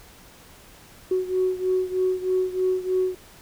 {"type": "beating tone pair", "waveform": "sine", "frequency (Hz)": [370, 373.2], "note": ["F#4", "F#4"], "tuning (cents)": [0, 15], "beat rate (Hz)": 3.2, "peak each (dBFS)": [-22, -25], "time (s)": [1.11, 3.15], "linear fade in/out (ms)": 5, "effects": ["tanh soft clip ceiling -13 dBFS", "pink hiss -49 dBFS RMS until 3.41 s"]}